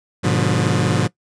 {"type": "chord", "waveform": "sawtooth", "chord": "G# diminished seventh", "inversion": "none", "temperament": "just", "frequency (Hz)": [103.83, 124.59, 149.51, 179.41], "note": ["G#2", "B2", "D3", "F3"], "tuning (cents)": [0, 16, 31, 47], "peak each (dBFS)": -17, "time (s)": [0.23, 1.08], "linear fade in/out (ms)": 20, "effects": ["noise-tail reverb RT60 0.1 s tail -20 dB re dry", "resampled to 22050 Hz"]}